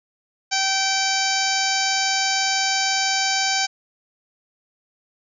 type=harmonic tone; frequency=774 Hz; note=G5; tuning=22 cents flat; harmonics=1 / 2 / 3 / 4 / 5 / 6 / 7 / 8 / 9; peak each=-25 / -27 / -27 / -30 / -31 / -26 / -28 / -28 / -30 dBFS; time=0.51-3.67 s; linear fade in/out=20 ms; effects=none